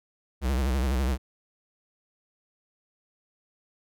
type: tone with vibrato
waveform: square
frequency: 65.41 Hz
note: C2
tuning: in tune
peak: -24 dBFS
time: 0.41-1.18 s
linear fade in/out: 50 ms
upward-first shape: sine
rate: 12 Hz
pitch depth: 130 cents each way
effects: none